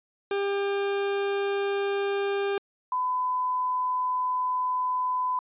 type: tone pair in turn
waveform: 40% pulse / sine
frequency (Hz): 399.3 / 1006.2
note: G4 / B5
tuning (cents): +32 / +32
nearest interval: octave + major third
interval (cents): 1600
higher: second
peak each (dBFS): -24 / -24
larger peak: neither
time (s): 0.31-2.58 / 2.92-5.39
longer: second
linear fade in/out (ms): 2
effects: resampled to 8000 Hz